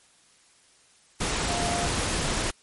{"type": "tone in noise", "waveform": "sine", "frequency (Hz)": 698.5, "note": "F5", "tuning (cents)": 0, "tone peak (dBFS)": -29, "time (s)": [1.48, 1.87], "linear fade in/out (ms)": 10, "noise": "pink", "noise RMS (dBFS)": -27, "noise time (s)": [1.2, 2.51], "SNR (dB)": -5, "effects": ["white hiss -59 dBFS RMS until 2.62 s", "MP3 48 kbps"]}